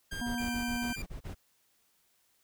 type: noise bursts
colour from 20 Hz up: brown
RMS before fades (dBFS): -40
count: 9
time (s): 0.11-1.348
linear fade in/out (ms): 20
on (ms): 110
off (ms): 31
type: tone with pitch glide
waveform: sawtooth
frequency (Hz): 1600 to 1554.5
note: G6 to G6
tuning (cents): +35 to -15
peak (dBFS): -35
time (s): 0.11-0.96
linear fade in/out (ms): 10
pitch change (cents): -50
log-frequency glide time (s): 0.23-0.55
type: harmonic tone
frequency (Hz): 240.3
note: B3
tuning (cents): -47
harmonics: 1 / 3 / 4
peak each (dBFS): -33 / -43 / -45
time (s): 0.21-0.93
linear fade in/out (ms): 5
type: tone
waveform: sawtooth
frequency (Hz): 2385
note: D7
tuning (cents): +26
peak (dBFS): -37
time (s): 0.38-1.02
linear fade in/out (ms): 2
effects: white hiss -71 dBFS RMS until 2.43 s